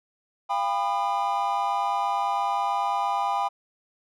triangle tone cluster, 692 / 801 / 993 / 1219 Hz, F5 / G5 / B5 / D#6, -16 / +37 / +9 / -36 cents, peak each -31 / -24 / -26 / -30 dBFS, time 0.49-3.49 s, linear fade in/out 20 ms, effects none

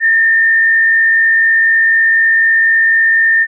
sine tone with frequency modulation, 1810 Hz, A6, 48 cents sharp, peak -7 dBFS, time 0-3.47 s, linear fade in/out 50 ms, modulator 64 Hz, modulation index 0.48, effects none

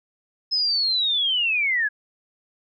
sine linear sweep, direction down, 5160 to 1633 Hz, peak -19 dBFS, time 0.51-1.89 s, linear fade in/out 20 ms, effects none

